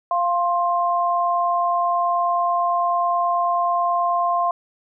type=tone pair together; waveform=sine; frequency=696 / 1054.9 Hz; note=F5 / C6; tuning=-6 / +14 cents; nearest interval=perfect fifth; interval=720 cents; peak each=-20 dBFS; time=0.11-4.51 s; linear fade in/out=2 ms; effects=none